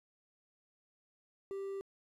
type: tone with quantisation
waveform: triangle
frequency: 392 Hz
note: G4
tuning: in tune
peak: -36 dBFS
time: 1.51-1.81 s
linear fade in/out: 0 ms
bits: 11
effects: resampled to 32000 Hz